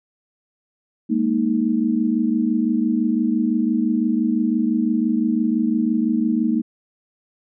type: chord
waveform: sine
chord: Ab suspended second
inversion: none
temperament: just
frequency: 207.7 / 233.6 / 311.5 Hz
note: Ab3 / Bb3 / Eb4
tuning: 0 / +4 / +2 cents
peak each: -23 / -19 / -22 dBFS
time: 1.09-6.62 s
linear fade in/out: 20 ms
effects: none